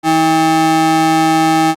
square ring-modulated tone, 240.8 Hz, B3, 44 cents flat, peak -7 dBFS, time 0.03-1.75 s, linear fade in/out 50 ms, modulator 560 Hz, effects low-pass 12000 Hz 12 dB/octave + Opus 48 kbps

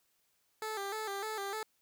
15% pulse tone with vibrato, 415.3 Hz, G#4, in tune, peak -30 dBFS, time 0.62-1.63 s, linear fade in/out 2 ms, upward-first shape square, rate 3.3 Hz, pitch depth 81 cents each way, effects white hiss -75 dBFS RMS until 1.81 s

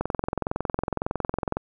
click train, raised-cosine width 1 ms, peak -11 dBFS, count 35, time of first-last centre 0.01-1.57 s, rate 21.8 Hz, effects none

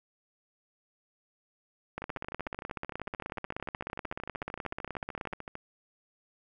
two click trains, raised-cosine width 0.5 ms, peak -20 / -24 dBFS, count 56 / 48, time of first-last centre 1.98-5.334 / 2.02-5.554 s, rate 16.4 / 13.3 Hz, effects none

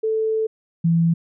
sine tone pair in turn, 440 / 166.87 Hz, A4 / E3, 0 / +21 cents, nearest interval octave + perfect fourth, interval 1679 cents, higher first, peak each -18 / -14 dBFS, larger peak second, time 0.03-0.47 / 0.84-1.14 s, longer first, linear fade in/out 10 ms, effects none

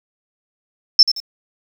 sine tone with echo, 5320 Hz, E8, 15 cents sharp, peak -3 dBFS, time 0.99-1.03 s, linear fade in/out 2 ms, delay 86 ms, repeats 2, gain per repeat -11 dB, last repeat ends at 1.202 s, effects 7-bit

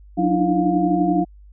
sine tone cluster, 181.2 / 294.3 / 306.1 / 334.5 / 706 Hz, F#3 / D4 / D#4 / E4 / F5, -36 / +4 / -28 / +25 / +19 cents, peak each -22 dBFS, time 0.17-1.25 s, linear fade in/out 20 ms, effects added 50 Hz sine -42 dBFS peak until 1.52 s

